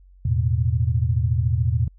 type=chord; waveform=sine; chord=E suspended fourth; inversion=none; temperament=equal with one note detuned; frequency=82.41 / 109.49 / 123.47 Hz; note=E2 / A2 / B2; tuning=0 / -8 / 0 cents; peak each=-22 dBFS; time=0.25-1.88 s; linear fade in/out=5 ms; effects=added 46 Hz sine -47 dBFS peak until 1.98 s